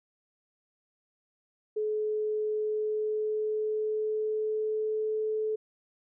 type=tone with pitch glide; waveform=sine; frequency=427.6 to 433.1 Hz; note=A4 to A4; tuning=-49 to -27 cents; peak=-27 dBFS; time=1.76-5.56 s; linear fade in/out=10 ms; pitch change=+22 cents; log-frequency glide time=2.56-5.18 s; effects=none